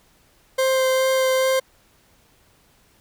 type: tone with vibrato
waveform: 40% pulse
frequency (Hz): 523.3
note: C5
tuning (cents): 0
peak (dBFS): -16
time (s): 0.58-1.6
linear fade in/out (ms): 10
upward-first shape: sine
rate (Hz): 2.4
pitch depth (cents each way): 9
effects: pink hiss -58 dBFS RMS until 3 s